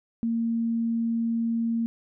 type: tone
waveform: sine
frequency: 230 Hz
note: A#3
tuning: 23 cents flat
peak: -23 dBFS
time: 0.23-1.86 s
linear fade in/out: 0 ms
effects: none